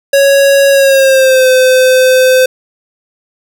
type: tone with pitch glide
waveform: square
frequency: 554.4 to 514.3 Hz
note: C#5 to C5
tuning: 0 to -30 cents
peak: -5 dBFS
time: 0.13-2.46 s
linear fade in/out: 5 ms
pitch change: -130 cents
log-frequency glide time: 0.7-1.48 s
effects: none